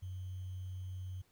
sine tone with sample-and-hold, 92.5 Hz, F#2, in tune, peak -40 dBFS, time 0.02-1.22 s, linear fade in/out 10 ms, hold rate 3150 Hz, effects pink hiss -72 dBFS RMS until 1.31 s

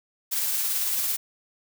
blue noise with tremolo, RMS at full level -25 dBFS, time 0.31-1.17 s, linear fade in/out 20 ms, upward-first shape sine, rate 18 Hz, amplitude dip 25%, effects none

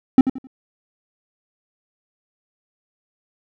triangle tone with echo, 262 Hz, C4, 2 cents sharp, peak -3 dBFS, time 0.18-0.21 s, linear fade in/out 2 ms, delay 87 ms, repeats 3, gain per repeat -11 dB, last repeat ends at 0.471 s, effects none

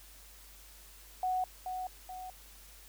sine tone with echo, 740 Hz, F#5, in tune, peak -29 dBFS, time 1.23-1.44 s, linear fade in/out 2 ms, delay 430 ms, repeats 2, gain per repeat -6 dB, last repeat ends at 2.3 s, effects added 49 Hz sine -56 dBFS peak until 2.88 s + white hiss -56 dBFS RMS until 2.88 s

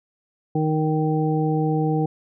harmonic tone, 155.7 Hz, D#3, 2 cents sharp, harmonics 1 / 2 / 3 / 5, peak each -21 / -24 / -26 / -28 dBFS, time 0.55-2.06 s, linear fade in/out 5 ms, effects none

